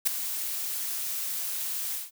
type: noise with ADSR envelope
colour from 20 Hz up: blue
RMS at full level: -20 dBFS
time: 0.05-2.11 s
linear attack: 22 ms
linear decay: 4 ms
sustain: -12 dB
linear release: 170 ms
effects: none